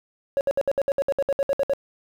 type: tone bursts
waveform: triangle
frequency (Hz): 554.4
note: C#5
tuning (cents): 0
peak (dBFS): -15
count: 14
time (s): 0.37-1.735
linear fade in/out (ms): 0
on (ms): 39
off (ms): 63
effects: tanh soft clip ceiling -14 dBFS + 9-bit